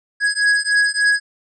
square beating tone pair, 1661.2 / 1664.6 Hz, G#6 / G#6, 0 / +4 cents, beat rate 3.4 Hz, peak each -18 dBFS, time 0.2-1.2 s, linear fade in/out 50 ms, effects resampled to 22050 Hz

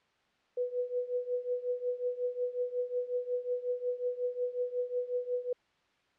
sine tone with tremolo, 493.9 Hz, B4, in tune, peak -27 dBFS, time 0.57-5.53 s, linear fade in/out 5 ms, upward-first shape triangle, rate 5.5 Hz, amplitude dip 90%, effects white hiss -70 dBFS RMS until 6.18 s + low-pass 3000 Hz 12 dB/octave

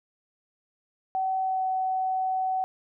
sine tone with pitch glide, 759 to 753.3 Hz, F#5 to F#5, +44 to +31 cents, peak -24 dBFS, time 1.15-2.64 s, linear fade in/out 0 ms, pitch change -13 cents, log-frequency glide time 1.42-1.64 s, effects none

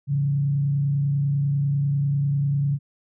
sine tone with frequency modulation, 141.2 Hz, C#3, 32 cents sharp, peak -19 dBFS, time 0.07-2.79 s, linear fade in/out 50 ms, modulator 30.1 Hz, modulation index 0.37, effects none

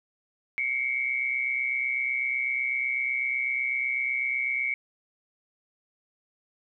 sine tone pair together, 2160 / 2288 Hz, C#7 / D7, -45 / -46 cents, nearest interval minor second, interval 99 cents, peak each -28 dBFS, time 0.58-4.74 s, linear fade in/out 0 ms, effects none

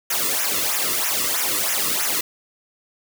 white noise with flanger, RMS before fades -22 dBFS, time 0.1-2.21 s, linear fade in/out 5 ms, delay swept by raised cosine 0.22 to 1.32 ms, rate 3.1 Hz, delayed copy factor -0.9, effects none

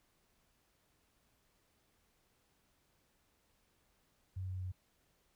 sine tone with pitch steps, 93.5 / 92.75 / 92 Hz, F#2 / F#2 / F#2, +19 / +5 / -9 cents, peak -38 dBFS, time 4.36-4.72 s, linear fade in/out 10 ms, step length 120 ms, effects pink hiss -75 dBFS RMS until 5.35 s

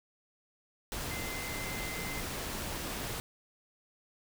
sine tone in noise, 2068 Hz, C7, 21 cents flat, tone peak -42 dBFS, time 1.11-2.2 s, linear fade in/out 0 ms, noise pink, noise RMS -38 dBFS, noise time 0.92-3.2 s, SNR -7 dB, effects none

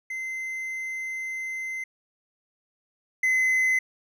triangle tone pair in turn, 2067 / 2043 Hz, C7 / C7, -22 / -42 cents, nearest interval unison, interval 20 cents, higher first, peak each -28 / -18 dBFS, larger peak second, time 0.1-1.84 / 3.23-3.79 s, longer first, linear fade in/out 5 ms, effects none

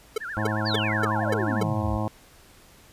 square tone bursts, 440 Hz, A4, in tune, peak -23 dBFS, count 6, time 0.16-1.63 s, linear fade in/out 5 ms, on 20 ms, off 270 ms
sine tone with vibrato, 1564 Hz, G6, 4 cents flat, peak -31 dBFS, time 0.2-1.61 s, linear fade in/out 20 ms, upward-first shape sine, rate 11 Hz, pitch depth 240 cents each way
harmonic tone, 106.9 Hz, A2, 49 cents flat, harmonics 1 / 2 / 3 / 5 / 6 / 7 / 8 / 9 / 10, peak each -28 / -31 / -33 / -35 / -36 / -36 / -37 / -38 / -38 dBFS, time 0.37-2.08 s, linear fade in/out 0 ms
sine exponential sweep, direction down, 4978 to 55 Hz, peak -27 dBFS, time 0.65-1.98 s, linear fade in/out 20 ms
effects pink hiss -53 dBFS RMS until 2.92 s + resampled to 32000 Hz

